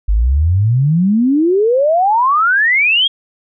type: exponential sweep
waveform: sine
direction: up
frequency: 48.07 to 3322 Hz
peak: -9 dBFS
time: 0.08-3.08 s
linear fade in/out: 10 ms
effects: none